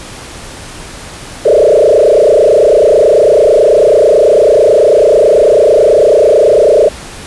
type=tone with frequency modulation; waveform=sine; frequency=520 Hz; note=C5; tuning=11 cents flat; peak=-3 dBFS; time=1.45-6.89 s; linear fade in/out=10 ms; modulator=29.1 Hz; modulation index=3.8; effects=pink hiss -28 dBFS RMS until 7.26 s + resampled to 24000 Hz